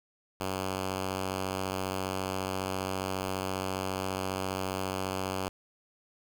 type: tone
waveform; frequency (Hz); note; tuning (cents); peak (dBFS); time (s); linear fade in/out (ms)
5% pulse; 94.7; F#2; +41; -20; 0.4-5.49; 5
effects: none